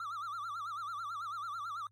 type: tone with vibrato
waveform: triangle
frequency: 1258 Hz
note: D#6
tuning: 19 cents sharp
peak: -36 dBFS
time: 0-1.87 s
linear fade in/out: 2 ms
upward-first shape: sine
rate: 9.1 Hz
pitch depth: 170 cents each way
effects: added 103 Hz sine -66 dBFS peak until 1.91 s + AAC 64 kbps